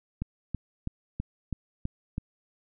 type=click train; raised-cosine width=5 ms; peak=-18 dBFS; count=7; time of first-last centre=0.22-2.181 s; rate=3.06 Hz; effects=none

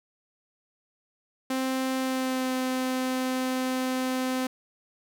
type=tone with pitch glide; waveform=sawtooth; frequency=261.6 to 257.6 Hz; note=C4 to C4; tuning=0 to -27 cents; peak=-22 dBFS; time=1.5-4.47 s; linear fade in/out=5 ms; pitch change=-27 cents; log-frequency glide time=1.98-2.52 s; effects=none

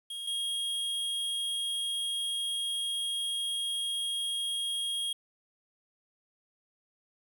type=tone pair in turn; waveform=square; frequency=3263 / 3263 Hz; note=G#7 / G#7; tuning=-31 / -31 cents; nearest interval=unison; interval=0 cents; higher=neither; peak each=-37 / -31 dBFS; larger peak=second; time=0.1-0.27 / 0.27-5.13 s; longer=second; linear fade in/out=5 ms; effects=10-bit

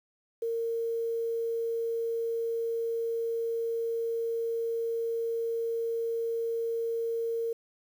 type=tone with quantisation; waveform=sine; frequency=460 Hz; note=A#4; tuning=23 cents flat; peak=-28 dBFS; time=0.42-7.53 s; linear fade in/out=5 ms; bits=9; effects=none

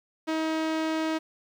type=tone with low-pass filter; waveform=sawtooth; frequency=317.9 Hz; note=D#4; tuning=37 cents sharp; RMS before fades=-28 dBFS; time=0.27-1.19 s; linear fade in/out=20 ms; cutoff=5100 Hz; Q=0.62; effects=10-bit

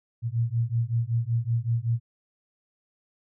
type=beating tone pair; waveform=sine; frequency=114 / 119.3 Hz; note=A#2 / A#2; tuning=-38 / +41 cents; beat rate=5.3 Hz; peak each=-26 dBFS; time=0.22-2 s; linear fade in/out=50 ms; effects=none

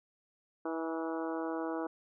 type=harmonic tone with a mistuned harmonic; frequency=162.4 Hz; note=E3; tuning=26 cents flat; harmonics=2 / 3 / 4 / 5 / 6 / 7 / 8 / 9; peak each=-36 / -40 / -42 / -44 / -46 / -47 / -48 / -49 dBFS; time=0.65-1.87 s; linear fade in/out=5 ms; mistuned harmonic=5; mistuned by=+27 cents; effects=none

